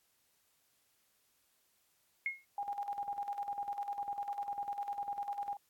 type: tone with exponential decay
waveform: sine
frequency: 2157 Hz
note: C#7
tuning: 48 cents flat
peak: -29 dBFS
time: 2.26-2.45 s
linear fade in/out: 1 ms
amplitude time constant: 40 ms
type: tone with tremolo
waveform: sine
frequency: 811 Hz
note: G#5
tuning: 41 cents flat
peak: -34 dBFS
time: 2.58-5.57 s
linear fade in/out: 2 ms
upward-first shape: square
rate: 10 Hz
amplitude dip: 65%
effects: white hiss -74 dBFS RMS until 5.69 s + AAC 64 kbps